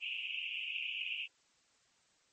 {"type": "band-pass noise", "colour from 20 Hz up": "pink", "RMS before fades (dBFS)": -40, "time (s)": [0, 1.28], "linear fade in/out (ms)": 50, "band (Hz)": [2500, 2900], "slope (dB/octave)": 96, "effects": ["white hiss -71 dBFS RMS until 2.32 s", "MP3 32 kbps"]}